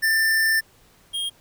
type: tone pair in turn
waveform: square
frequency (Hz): 1783 / 3238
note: A6 / G#7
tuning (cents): +22 / -45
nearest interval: minor seventh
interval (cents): 1033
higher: second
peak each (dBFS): -18 / -25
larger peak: first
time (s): 0.02-0.61 / 1.13-1.3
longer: first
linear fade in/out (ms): 20
effects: pink hiss -56 dBFS RMS until 1.4 s